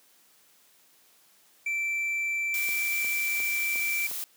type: tone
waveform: triangle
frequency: 2337 Hz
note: D7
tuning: 9 cents flat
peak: -25 dBFS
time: 1.66-4.07 s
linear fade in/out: 5 ms
type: noise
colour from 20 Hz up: blue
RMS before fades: -34 dBFS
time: 2.54-4.24 s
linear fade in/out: 0 ms
type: click train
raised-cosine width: 1 ms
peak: -31 dBFS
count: 5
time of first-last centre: 2.69-4.113 s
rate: 2.81 Hz
effects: white hiss -61 dBFS RMS until 4.36 s + high-pass 150 Hz 12 dB/octave